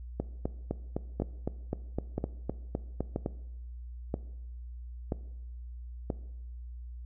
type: two click trains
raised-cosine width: 2 ms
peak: -17 / -17 dBFS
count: 13 / 6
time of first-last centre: 0.2-3.261 / 1.2-6.102 s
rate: 3.92 / 1.02 Hz
effects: noise-tail reverb RT60 0.9 s tail -18 dB re dry + added 60 Hz sine -40 dBFS peak until 7.05 s